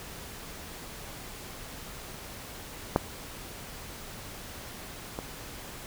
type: clicks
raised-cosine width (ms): 1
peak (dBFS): -7 / -19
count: 2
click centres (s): 2.961 / 5.189
effects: pink hiss -43 dBFS RMS until 5.86 s